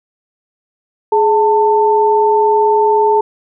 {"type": "tone pair together", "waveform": "sine", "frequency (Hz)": [420.5, 891], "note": ["G#4", "A5"], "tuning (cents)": [22, 22], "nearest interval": "octave + minor second", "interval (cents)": 1300, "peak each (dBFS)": -11, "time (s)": [1.12, 3.21], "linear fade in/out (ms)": 5, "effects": []}